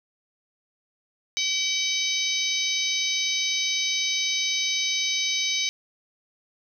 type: harmonic tone with a mistuned harmonic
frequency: 764 Hz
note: G5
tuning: 45 cents flat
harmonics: 3 / 4 / 5 / 6 / 7 / 8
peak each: -29 / -31 / -28 / -33 / -32 / -30 dBFS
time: 1.37-5.69 s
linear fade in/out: 0 ms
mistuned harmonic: 7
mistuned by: -38 cents
effects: 9-bit